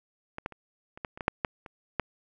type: clicks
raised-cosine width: 0.5 ms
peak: -21 / -17 / -30 / -29 / -18 / -28 / -19 / -7 / -11 / -28 / -11 dBFS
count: 11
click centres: 0.384 / 0.461 / 0.523 / 0.975 / 1.048 / 1.175 / 1.208 / 1.281 / 1.448 / 1.662 / 1.997 s
effects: none